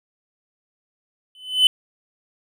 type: tone with exponential growth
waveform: triangle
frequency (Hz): 3023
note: F#7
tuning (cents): +36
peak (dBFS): -6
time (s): 1.35-1.67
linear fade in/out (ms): 1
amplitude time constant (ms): 68
effects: none